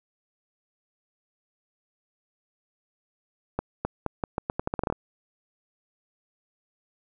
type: accelerating click train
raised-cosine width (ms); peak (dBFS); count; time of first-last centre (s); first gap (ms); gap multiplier
1; -12; 14; 3.59-4.925; 260; 0.82
effects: none